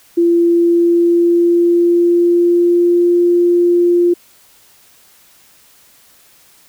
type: tone with pitch glide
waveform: sine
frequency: 341.5 to 348.9 Hz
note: F4 to F4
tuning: -39 to -2 cents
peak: -8 dBFS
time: 0.17-4.14 s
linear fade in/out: 10 ms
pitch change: +37 cents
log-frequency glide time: 0.49-3.15 s
effects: white hiss -48 dBFS RMS until 6.68 s